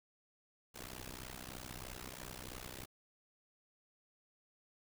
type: noise with amplitude modulation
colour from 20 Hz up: pink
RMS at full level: -44 dBFS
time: 0.74-2.86 s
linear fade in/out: 20 ms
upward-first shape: sine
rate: 63.1 Hz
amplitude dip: 100%
effects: none